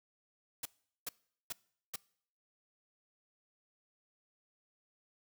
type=noise bursts; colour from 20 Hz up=white; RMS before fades=-39 dBFS; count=4; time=0.63-1.96 s; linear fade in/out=5 ms; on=25 ms; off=410 ms; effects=noise-tail reverb RT60 0.6 s tail -23 dB re dry